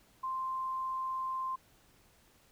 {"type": "tone", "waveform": "sine", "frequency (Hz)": 1046, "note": "C6", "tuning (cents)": -1, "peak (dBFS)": -33, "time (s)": [0.23, 1.56], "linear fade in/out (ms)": 10, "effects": ["pink hiss -65 dBFS RMS until 2.51 s"]}